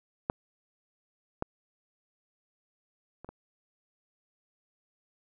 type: clicks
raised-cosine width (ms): 1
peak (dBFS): -13 / -16 / -30 / -29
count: 4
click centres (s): 0.299 / 1.424 / 3.246 / 3.29
effects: none